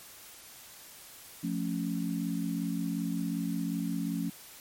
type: chord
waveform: sine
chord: F augmented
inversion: none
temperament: equal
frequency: 174.61 / 220 / 277.2 Hz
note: F3 / A3 / C#4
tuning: 0 / 0 / 0 cents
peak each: -33 / -35 / -34 dBFS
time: 1.43-4.3 s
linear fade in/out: 10 ms
effects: white hiss -50 dBFS RMS until 4.6 s + MP3 64 kbps